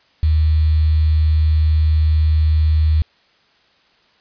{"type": "tone with quantisation", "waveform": "sine", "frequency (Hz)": 77.78, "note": "D#2", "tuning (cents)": 0, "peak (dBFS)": -11, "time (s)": [0.23, 3.02], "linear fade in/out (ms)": 0, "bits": 6, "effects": ["white hiss -56 dBFS RMS until 4.2 s", "resampled to 11025 Hz"]}